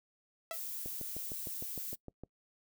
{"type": "tone with exponential decay", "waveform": "sawtooth", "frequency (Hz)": 659.3, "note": "E5", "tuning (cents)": 0, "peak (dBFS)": -31, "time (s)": [0.51, 0.61], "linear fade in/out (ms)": 1, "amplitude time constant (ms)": 20}
{"type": "noise", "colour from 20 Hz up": "violet", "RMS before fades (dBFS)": -41, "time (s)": [0.52, 1.96], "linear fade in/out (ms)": 20}
{"type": "click train", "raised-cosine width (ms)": 2, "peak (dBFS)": -31, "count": 10, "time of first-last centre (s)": [0.86, 2.236], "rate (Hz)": 6.54}
{"effects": ["noise-tail reverb RT60 0.1 s tail -24 dB re dry"]}